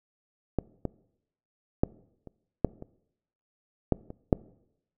clicks, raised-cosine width 2 ms, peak -12 / -16 / -8 / -30 / -8 / -27 / -8 / -26 / -6 dBFS, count 9, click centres 0.587 / 0.853 / 1.835 / 2.273 / 2.647 / 2.824 / 3.923 / 4.104 / 4.328 s, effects noise-tail reverb RT60 0.8 s tail -22 dB re dry

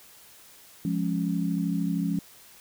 sine chord, Db major, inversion first, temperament equal, 174.61 / 207.7 / 277.2 Hz, F3 / Ab3 / Db4, 0 / 0 / 0 cents, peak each -27 / -30 / -30 dBFS, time 0.85-2.19 s, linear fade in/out 2 ms, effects white hiss -52 dBFS RMS until 2.6 s

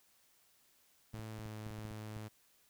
sawtooth tone with pitch glide, 110 to 107.74 Hz, A2 to A2, 0 to -36 cents, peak -40 dBFS, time 1.13-2.29 s, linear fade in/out 20 ms, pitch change -36 cents, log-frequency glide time 1.25-1.55 s
clicks, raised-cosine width 5 ms, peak -38 dBFS, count 10, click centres 1.142 / 1.194 / 1.391 / 1.459 / 1.666 / 1.706 / 1.788 / 1.852 / 1.911 / 2.166 s
effects white hiss -70 dBFS RMS until 2.69 s

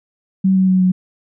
sine tone with pitch steps, 190.3 / 188.22 / 186.17 / 184.14 Hz, F#3 / F#3 / F#3 / F#3, +49 / +30 / +11 / -8 cents, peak -10 dBFS, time 0.44-0.92 s, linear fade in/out 10 ms, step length 120 ms, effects none

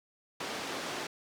pink band-pass noise, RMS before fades -38 dBFS, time 0.4-1.07 s, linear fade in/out 5 ms, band 290 to 5700 Hz, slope 12 dB/octave, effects none

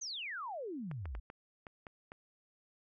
sine exponential sweep, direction down, 6570 to 46.81 Hz, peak -39 dBFS, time 0.01-1.2 s, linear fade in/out 10 ms
clicks, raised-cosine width 0.5 ms, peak -32 dBFS, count 7, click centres 0.914 / 1.056 / 1.151 / 1.301 / 1.668 / 1.868 / 2.119 s
effects none

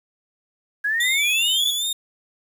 sine exponential sweep, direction up, 1635 to 3613 Hz, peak -19 dBFS, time 0.84-1.71 s, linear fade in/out 10 ms
sawtooth tone with vibrato, 3520 Hz, A7, in tune, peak -19 dBFS, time 1-1.93 s, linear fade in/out 5 ms, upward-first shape sine, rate 2.5 Hz, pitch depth 76 cents each way
effects 8-bit

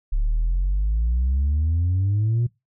sine exponential sweep, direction up, 34.65 to 121.9 Hz, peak -16 dBFS, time 0.12-2.47 s, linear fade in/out 10 ms, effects noise-tail reverb RT60 0.2 s tail -21 dB re dry + tanh soft clip ceiling -16 dBFS

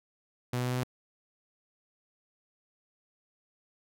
sawtooth tone with pitch steps, 123.5 / 124.22 / 124.94 / 125.66 / 126.39 Hz, B2 / B2 / B2 / B2 / B2, 0 / +10 / +20 / +30 / +40 cents, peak -25 dBFS, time 0.53-0.835 s, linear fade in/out 5 ms, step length 61 ms, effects none

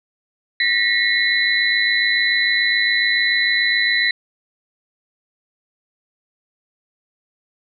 sine tone cluster, 1834 / 1941 / 2152 / 3996 Hz, A#6 / B6 / C7 / B7, -29 / -31 / +48 / +20 cents, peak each -23 / -18 / -23 / -20 dBFS, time 0.6-4.11 s, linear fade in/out 2 ms, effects none

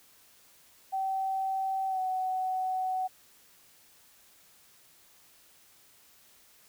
sine tone with pitch glide, 769 to 748.4 Hz, G5 to F#5, -33 to +20 cents, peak -28 dBFS, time 0.92-3.08 s, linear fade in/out 20 ms, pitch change -47 cents, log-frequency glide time 1.88-2 s, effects white hiss -60 dBFS RMS until 6.68 s

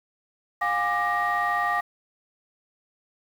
sine tone cluster, 713 / 813 / 1186 / 1880 Hz, F5 / G#5 / D6 / A#6, +36 / -37 / +17 / +14 cents, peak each -27 / -28 / -25 / -26 dBFS, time 0.61-1.81 s, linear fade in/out 10 ms, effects tanh soft clip ceiling -16 dBFS + 8-bit

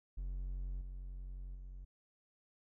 triangle tone with level steps, 45.61 Hz, F#1, 24 cents flat, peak -36 / -41 / -44 dBFS, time 0.17-1.85 s, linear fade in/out 10 ms, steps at 0.81 / 1.55 s, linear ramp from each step 2 ms, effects none

